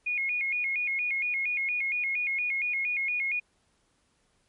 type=tone with vibrato; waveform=sine; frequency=2303 Hz; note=D7; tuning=34 cents flat; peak=-26 dBFS; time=0.06-3.4 s; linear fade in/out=10 ms; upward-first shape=square; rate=4.3 Hz; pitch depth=110 cents each way; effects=pink hiss -70 dBFS RMS until 4.48 s + MP3 48 kbps